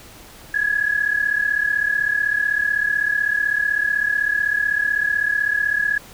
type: tone pair together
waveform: sine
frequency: 1662.1 / 1698 Hz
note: G#6 / G#6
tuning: +1 / +38 cents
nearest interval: unison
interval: 37 cents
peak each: -20 dBFS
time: 0.54-5.98 s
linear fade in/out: 5 ms
effects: pink hiss -43 dBFS RMS until 6.13 s

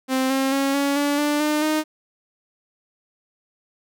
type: tone with pitch steps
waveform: sawtooth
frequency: 261.6 / 267.9 / 274.3 / 280.9 / 287.6 / 294.5 / 301.5 / 308.8 Hz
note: C4 / C4 / C#4 / C#4 / D4 / D4 / D4 / D#4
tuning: 0 / +41 / -18 / +23 / -36 / +5 / +46 / -13 cents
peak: -15 dBFS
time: 0.08-1.84 s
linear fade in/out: 50 ms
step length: 220 ms
effects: none

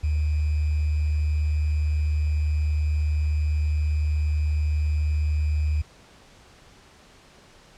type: tone with sample-and-hold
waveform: sine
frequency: 75.8 Hz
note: D#2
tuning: 45 cents flat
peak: -20 dBFS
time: 0.03-5.82 s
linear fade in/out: 10 ms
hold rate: 2450 Hz
effects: pink hiss -52 dBFS RMS until 7.77 s + low-pass 7000 Hz 12 dB/octave

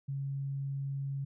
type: tone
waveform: sine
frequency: 138 Hz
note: C#3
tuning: 7 cents flat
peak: -33 dBFS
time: 0.08-1.25 s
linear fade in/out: 10 ms
effects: none

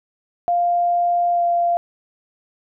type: tone with pitch glide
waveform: sine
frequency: 698.5 to 692.1 Hz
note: F5 to F5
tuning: 0 to -16 cents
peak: -15 dBFS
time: 0.48-1.77 s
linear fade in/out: 0 ms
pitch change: -16 cents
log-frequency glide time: 1.32-1.43 s
effects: none

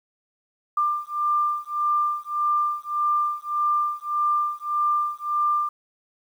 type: beating tone pair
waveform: sine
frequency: 1191 / 1192.7 Hz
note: D6 / D6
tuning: +24 / +26 cents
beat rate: 1.7 Hz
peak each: -24 dBFS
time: 0.77-5.69 s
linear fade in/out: 5 ms
effects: 9-bit

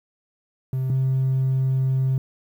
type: tone pair in turn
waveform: triangle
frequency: 130.81 / 132.02 Hz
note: C3 / C3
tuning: 0 / +16 cents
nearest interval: unison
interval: 16 cents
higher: second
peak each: -19 / -15 dBFS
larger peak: second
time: 0.73-0.9 / 0.9-2.18 s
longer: second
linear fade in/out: 2 ms
effects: tanh soft clip ceiling -14 dBFS + 9-bit

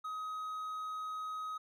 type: tone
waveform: triangle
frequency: 1263 Hz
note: D#6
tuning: 26 cents sharp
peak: -36 dBFS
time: 0.04-1.58 s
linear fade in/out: 10 ms
effects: none

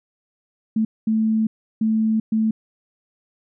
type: tone bursts at uneven times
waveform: sine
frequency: 220 Hz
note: A3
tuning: in tune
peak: -16 dBFS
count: 4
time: 0.76-0.85 / 1.07-1.47 / 1.81-2.2 / 2.32-2.51 s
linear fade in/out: 5 ms
effects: none

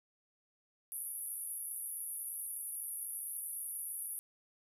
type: band-pass noise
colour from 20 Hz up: white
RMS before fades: -42 dBFS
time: 0.92-4.19 s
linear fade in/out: 0 ms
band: 9900 to 12000 Hz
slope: 96 dB/octave
effects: none

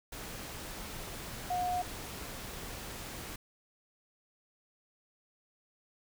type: tone in noise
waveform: sine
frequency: 721 Hz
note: F#5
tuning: 45 cents flat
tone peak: -30 dBFS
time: 1.5-1.82 s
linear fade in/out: 5 ms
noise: pink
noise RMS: -43 dBFS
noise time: 0.12-3.36 s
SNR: +10 dB
effects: none

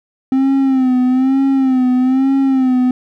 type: tone with vibrato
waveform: triangle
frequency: 261.6 Hz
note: C4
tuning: in tune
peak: -8 dBFS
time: 0.32-2.91 s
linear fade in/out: 2 ms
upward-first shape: sine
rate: 1.1 Hz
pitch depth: 67 cents each way
effects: none

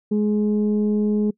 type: tone pair together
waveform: sine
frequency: 210 / 419.7 Hz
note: G#3 / G#4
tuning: +19 / +18 cents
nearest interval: octave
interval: 1199 cents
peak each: -17 / -23 dBFS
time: 0.11-1.31 s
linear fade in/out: 10 ms
effects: noise-tail reverb RT60 0.1 s tail -24 dB re dry + tanh soft clip ceiling -11 dBFS

